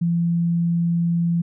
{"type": "tone", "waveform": "sine", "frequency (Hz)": 170, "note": "F3", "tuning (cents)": -46, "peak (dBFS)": -17, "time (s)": [0.01, 1.42], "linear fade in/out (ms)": 10, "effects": []}